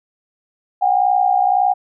sine tone pair together, 736.2 / 798 Hz, F#5 / G5, -9 / +31 cents, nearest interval minor second, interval 140 cents, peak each -15 dBFS, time 0.81-1.74 s, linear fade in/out 20 ms, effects none

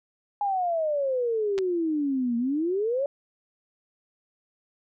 sine exponential two-way sweep, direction down then up, 830.6 to 230.7 to 578 Hz, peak -23 dBFS, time 0.41-3.06 s, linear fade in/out 2 ms, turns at 2.37 s
clicks, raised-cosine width 0.2 ms, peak -18 dBFS, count 2, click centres 1.58 / 1.587 s
effects none

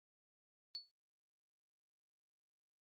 sine tone with exponential decay, 4435 Hz, C#8, in tune, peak -39 dBFS, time 0.75-0.91 s, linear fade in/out 0 ms, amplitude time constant 33 ms, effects noise-tail reverb RT60 0.1 s tail -20 dB re dry + Opus 24 kbps

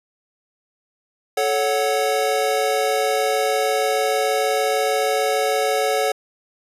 square chord, F# minor, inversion first, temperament equal with one note detuned, 434.7 / 554.4 / 740 Hz, A4 / C#5 / F#5, -21 / 0 / 0 cents, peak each -23 dBFS, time 1.37-6.12 s, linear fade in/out 5 ms, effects resampled to 32000 Hz

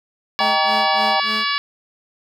harmonic tone, 570 Hz, C#5, 48 cents sharp, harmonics 2 / 3 / 4 / 5 / 6 / 7 / 8 / 9, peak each -23 / -25 / -26 / -27 / -28 / -28 / -29 / -30 dBFS, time 0.39-1.58 s, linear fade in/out 0 ms
sawtooth tone with tremolo, 216 Hz, A3, 32 cents flat, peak -23 dBFS, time 0.39-1.45 s, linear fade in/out 20 ms, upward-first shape sine, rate 3.4 Hz, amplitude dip 100%
sine chord, Eb major, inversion none, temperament equal, 622.3 / 784 / 932.3 Hz, Eb5 / G5 / Bb5, 0 / 0 / 0 cents, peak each -25 / -19 / -23 dBFS, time 0.4-1.2 s, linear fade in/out 2 ms
effects none

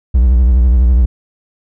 triangle tone with vibrato, 61.7 Hz, B1, 1 cent flat, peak -4 dBFS, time 0.14-1.06 s, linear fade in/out 10 ms, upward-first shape sine, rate 12 Hz, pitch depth 130 cents each way, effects none

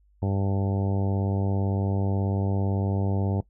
harmonic tone, 98.1 Hz, G2, 2 cents sharp, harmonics 1 / 2 / 3 / 4 / 5 / 6 / 7 / 8 / 9, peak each -24 / -30 / -34 / -36 / -38 / -40 / -41 / -42 / -43 dBFS, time 0.22-3.41 s, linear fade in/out 5 ms, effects noise-tail reverb RT60 0.1 s tail -19 dB re dry + added 50 Hz sine -58 dBFS peak until 3.49 s

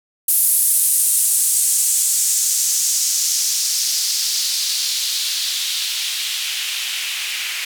blue noise with band-pass filter sweep, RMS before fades -19 dBFS, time 0.28-7.65 s, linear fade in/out 5 ms, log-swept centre 11000 to 2400 Hz, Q 2.1, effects none

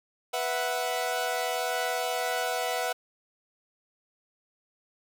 sawtooth chord, B suspended fourth, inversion none, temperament equal, 493.9 / 659.3 / 740 Hz, B4 / E5 / F#5, 0 / 0 / 0 cents, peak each -29 / -29 / -27 dBFS, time 0.33-2.93 s, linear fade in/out 10 ms, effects none

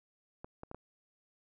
clicks, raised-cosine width 1 ms, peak -30 dBFS, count 4, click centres 0.445 / 0.634 / 0.714 / 0.746 s, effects none

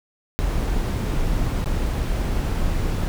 brown noise with dropouts, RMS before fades -22 dBFS, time 0.39-3.08 s, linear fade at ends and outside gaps 0 ms, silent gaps 1.643-1.659 s, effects none

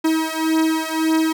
45% pulse beating tone pair, 318.4 / 320.2 Hz, D#4 / D#4, +40 / +50 cents, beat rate 1.8 Hz, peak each -20 dBFS, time 0.04-1.33 s, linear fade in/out 10 ms, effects none

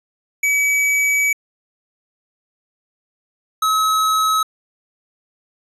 square tone pair in turn, 2282 / 1283.8 Hz, C#7 / E6, +50 / -46 cents, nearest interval minor seventh, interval 996 cents, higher first, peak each -15 dBFS, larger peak neither, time 0.43-1.33 / 3.62-4.43 s, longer first, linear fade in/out 5 ms, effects resampled to 32000 Hz

